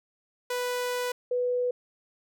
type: tone pair in turn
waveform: sawtooth / sine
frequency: 493.9 / 493.9 Hz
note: B4 / B4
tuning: 0 / 0 cents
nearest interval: unison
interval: 0 cents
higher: neither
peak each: -24 / -24 dBFS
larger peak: neither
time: 0.5-1.12 / 1.31-1.71 s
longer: first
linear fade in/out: 5 ms
effects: none

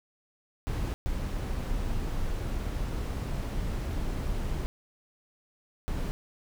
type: noise bursts at uneven times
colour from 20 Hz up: brown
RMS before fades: -31 dBFS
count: 3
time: 0.67-0.94 / 1.06-4.66 / 5.88-6.11 s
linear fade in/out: 0 ms
effects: none

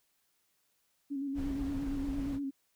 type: tone with vibrato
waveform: sine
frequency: 277.2 Hz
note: C#4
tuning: in tune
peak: -33 dBFS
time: 1.1-2.51 s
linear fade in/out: 20 ms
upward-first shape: square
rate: 8.6 Hz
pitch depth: 38 cents each way
type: noise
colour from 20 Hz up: brown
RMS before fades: -40 dBFS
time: 1.34-2.4 s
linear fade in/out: 50 ms
effects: white hiss -75 dBFS RMS until 2.75 s

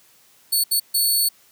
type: tone bursts at uneven times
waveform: 10% pulse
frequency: 4435 Hz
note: C#8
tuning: in tune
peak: -10 dBFS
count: 3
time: 0.52-0.64 / 0.71-0.8 / 0.94-1.29 s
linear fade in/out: 10 ms
effects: white hiss -55 dBFS RMS until 1.51 s + high-pass 80 Hz 12 dB/octave

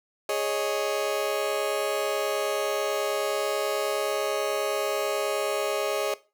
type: chord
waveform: 35% pulse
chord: Ab suspended fourth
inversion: none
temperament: just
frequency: 415.3 / 553.7 / 623 Hz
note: Ab4 / Db5 / Eb5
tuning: 0 / -2 / +2 cents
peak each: -28 dBFS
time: 0.29-6.14 s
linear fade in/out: 2 ms
effects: noise-tail reverb RT60 0.3 s tail -18 dB re dry

